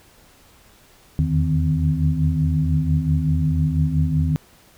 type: tone cluster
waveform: sine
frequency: 79.8 / 84.4 / 149.6 / 155.3 / 256.9 Hz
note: D#2 / E2 / D3 / D#3 / C4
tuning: +44 / +41 / +32 / -3 / -32 cents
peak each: -23 / -26 / -26 / -19 / -27 dBFS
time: 1.19-4.36 s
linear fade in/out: 0 ms
effects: pink hiss -52 dBFS RMS until 4.77 s